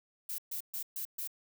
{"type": "noise bursts", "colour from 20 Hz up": "violet", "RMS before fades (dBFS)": -38, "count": 5, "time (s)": [0.29, 1.275], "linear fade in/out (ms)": 5, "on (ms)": 93, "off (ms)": 130, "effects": []}